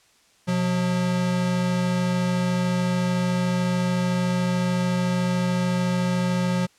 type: tone pair together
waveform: square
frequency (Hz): 126.3 / 180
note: B2 / F#3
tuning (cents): +39 / -47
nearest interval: tritone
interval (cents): 614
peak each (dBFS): -29 / -22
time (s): 0.47-6.67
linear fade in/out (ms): 20
effects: white hiss -59 dBFS RMS until 6.78 s + low-pass 8000 Hz 12 dB/octave